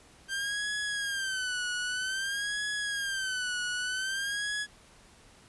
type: tone with vibrato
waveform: sawtooth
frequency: 1569 Hz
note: G6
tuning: 1 cent sharp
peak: -27 dBFS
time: 0.28-4.67 s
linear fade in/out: 50 ms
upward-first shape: sine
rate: 0.52 Hz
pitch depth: 120 cents each way
effects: pink hiss -57 dBFS RMS until 5.48 s + resampled to 24000 Hz